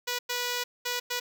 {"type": "tone bursts at uneven times", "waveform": "5% pulse", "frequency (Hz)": 489, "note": "B4", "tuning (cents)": -17, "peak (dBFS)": -17, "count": 4, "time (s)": [[0.07, 0.19], [0.29, 0.64], [0.85, 1], [1.1, 1.2]], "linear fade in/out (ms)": 10, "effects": []}